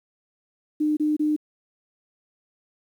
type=tone bursts; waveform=sine; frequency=302.9 Hz; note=D#4; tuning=46 cents flat; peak=-19 dBFS; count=3; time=0.8-1.364 s; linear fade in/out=10 ms; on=170 ms; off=27 ms; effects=9-bit